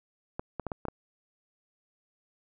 clicks, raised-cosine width 1 ms, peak -19 dBFS, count 6, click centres 0.395 / 0.597 / 0.667 / 0.718 / 0.853 / 0.884 s, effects none

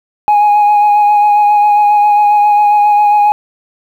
sine tone with vibrato, 830.6 Hz, G#5, in tune, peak -3 dBFS, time 0.28-3.32 s, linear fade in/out 0 ms, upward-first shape sine, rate 7.4 Hz, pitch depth 19 cents each way, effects tanh soft clip ceiling -4 dBFS + 7-bit

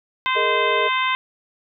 harmonic tone, 517 Hz, C5, 21 cents flat, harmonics 2 / 3 / 4 / 5 / 6 / 7, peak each -21 / -28 / -24 / -28 / -30 / -30 dBFS, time 0.26-1.15 s, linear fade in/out 0 ms
sine chord, Ab suspended second, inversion none, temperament equal with one note detuned, 415.3 / 464 / 622.3 Hz, Ab4 / Bb4 / Eb5, 0 / -8 / 0 cents, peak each -25 dBFS, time 0.35-0.89 s, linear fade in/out 20 ms
effects none

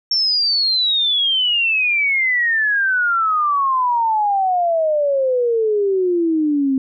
sine exponential sweep, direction down, 5480 to 261.6 Hz, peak -14 dBFS, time 0.11-6.78 s, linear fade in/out 2 ms, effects none

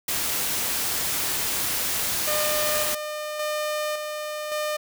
white noise, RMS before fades -26 dBFS, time 0.08-2.95 s, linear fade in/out 5 ms
sawtooth tone with tremolo, 605 Hz, D#5, 49 cents flat, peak -21 dBFS, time 2.27-4.77 s, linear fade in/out 10 ms, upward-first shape square, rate 0.89 Hz, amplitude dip 40%
effects none

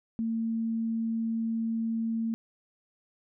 sine tone, 226.4 Hz, A3, 50 cents sharp, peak -27 dBFS, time 0.19-2.34 s, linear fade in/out 0 ms, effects none

